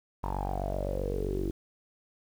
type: tone with low-pass filter sweep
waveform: sawtooth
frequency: 47.74 Hz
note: G1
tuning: 45 cents flat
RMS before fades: -32 dBFS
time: 0.23-1.51 s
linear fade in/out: 10 ms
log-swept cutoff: 960 to 340 Hz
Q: 8.8
effects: 9-bit